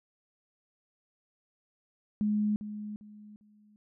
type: tone with echo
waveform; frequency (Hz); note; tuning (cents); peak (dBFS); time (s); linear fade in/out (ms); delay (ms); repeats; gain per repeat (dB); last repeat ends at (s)
sine; 210; G#3; +19; -25; 2.21-2.56; 0; 400; 3; -11; 3.76
effects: none